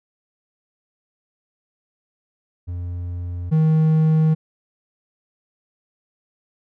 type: tone pair in turn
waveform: triangle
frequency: 88 / 157.62 Hz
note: F2 / D#3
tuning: +14 / +23 cents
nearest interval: minor seventh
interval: 1009 cents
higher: second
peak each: -23 / -11 dBFS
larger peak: second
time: 2.67-3.51 / 3.51-4.35 s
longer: neither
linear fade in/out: 20 ms
effects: none